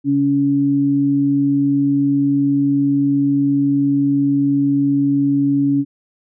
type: tone pair together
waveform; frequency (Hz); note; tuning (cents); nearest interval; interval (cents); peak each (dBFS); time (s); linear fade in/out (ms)
sine; 138.59 / 281.5; C#3 / C#4; 0 / +27; octave; 1227; -22 / -13; 0.04-5.85; 50
effects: none